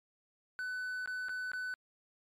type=tone with dropouts; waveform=triangle; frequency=1500 Hz; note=F#6; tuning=23 cents sharp; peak=-34 dBFS; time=0.59-1.74 s; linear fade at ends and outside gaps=0 ms; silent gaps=1.059-1.075 / 1.285-1.293 / 1.517-1.534 s; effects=MP3 64 kbps